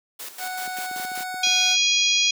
white noise with tremolo, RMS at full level -35 dBFS, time 0.19-1.24 s, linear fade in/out 10 ms, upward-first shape square, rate 5.2 Hz, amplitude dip 65%
25% pulse tone, 740 Hz, F#5, in tune, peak -25 dBFS, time 0.38-1.77 s, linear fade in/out 50 ms
clicks, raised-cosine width 3 ms, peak -25 dBFS, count 11, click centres 0.677 / 0.786 / 0.913 / 0.962 / 0.998 / 1.049 / 1.117 / 1.176 / 1.206 / 1.343 / 1.471 s
harmonic tone, 822 Hz, G#5, 18 cents flat, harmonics 3 / 4 / 5 / 6 / 7 / 8, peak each -23 / -21 / -27 / -27 / -26 / -28 dBFS, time 1.43-2.31 s, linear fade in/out 5 ms
effects high-pass 300 Hz 12 dB/octave

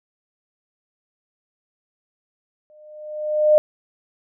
sine tone with exponential growth, 607 Hz, D#5, 43 cents flat, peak -8 dBFS, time 2.7-3.58 s, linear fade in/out 0 ms, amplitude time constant 190 ms, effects none

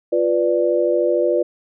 sine chord, B diminished, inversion second, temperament equal with one note detuned, 350.4 / 493.9 / 587.3 Hz, F4 / B4 / D5, +6 / 0 / 0 cents, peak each -19 dBFS, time 0.12-1.43 s, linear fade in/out 10 ms, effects none

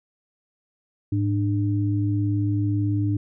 sine tone pair together, 105.64 / 298.8 Hz, G#2 / D4, +30 / +30 cents, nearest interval octave + tritone, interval 1800 cents, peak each -21 / -25 dBFS, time 1.12-3.17 s, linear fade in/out 5 ms, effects none

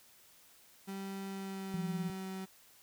35% pulse tone with pitch glide, 194.7 to 189.7 Hz, G3 to F#3, -12 to +43 cents, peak -38 dBFS, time 0.87-2.46 s, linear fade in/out 20 ms, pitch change -45 cents, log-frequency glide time 1.26-2.22 s
sine tone, 172.3 Hz, F3, 23 cents flat, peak -35 dBFS, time 1.74-2.1 s, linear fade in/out 0 ms
effects white hiss -62 dBFS RMS until 2.82 s

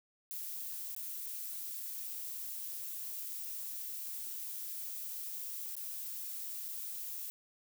violet noise with dropouts, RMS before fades -42 dBFS, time 0.31-7.3 s, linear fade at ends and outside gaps 0 ms, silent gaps 0.949-0.964 / 5.754-5.766 / 6.683-6.687 s, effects none

